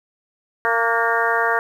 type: harmonic tone with a mistuned harmonic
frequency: 230 Hz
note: A#3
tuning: 23 cents flat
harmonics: 2 / 3 / 4 / 5 / 6 / 7 / 8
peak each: -24 / -24 / -24 / -24 / -24 / -24 / -24 dBFS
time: 0.65-1.59 s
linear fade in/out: 0 ms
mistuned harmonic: 6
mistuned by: +46 cents
effects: 8-bit